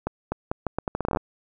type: accelerating click train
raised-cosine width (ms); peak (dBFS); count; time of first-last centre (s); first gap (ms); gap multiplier
1; -11; 15; 0.07-1.171; 250; 0.78
effects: none